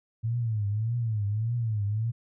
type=tone with vibrato; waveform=sine; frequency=110.3 Hz; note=A2; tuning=5 cents sharp; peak=-25 dBFS; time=0.23-2.12 s; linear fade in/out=20 ms; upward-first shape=triangle; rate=1.7 Hz; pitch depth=170 cents each way; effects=none